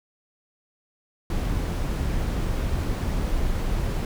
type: noise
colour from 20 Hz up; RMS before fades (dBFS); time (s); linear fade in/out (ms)
brown; -25; 1.3-4.05; 2
effects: none